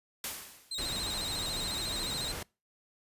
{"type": "noise with exponential decay", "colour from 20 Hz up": "white", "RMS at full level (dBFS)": -34, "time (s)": [0.24, 0.89], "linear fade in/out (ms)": 2, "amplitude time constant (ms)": 140}
{"type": "tone with vibrato", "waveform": "35% pulse", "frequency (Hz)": 3951, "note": "B7", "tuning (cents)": 0, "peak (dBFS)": -33, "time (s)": [0.71, 2.32], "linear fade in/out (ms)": 5, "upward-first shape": "square", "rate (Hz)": 14, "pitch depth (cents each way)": 72}
{"type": "noise", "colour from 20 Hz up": "pink", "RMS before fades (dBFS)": -39, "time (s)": [0.78, 2.43], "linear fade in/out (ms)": 5}
{"effects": ["noise-tail reverb RT60 0.3 s tail -25 dB re dry", "resampled to 32000 Hz"]}